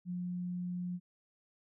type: tone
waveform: sine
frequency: 178.4 Hz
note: F3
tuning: 37 cents sharp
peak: -35 dBFS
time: 0.05-1 s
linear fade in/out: 50 ms
effects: none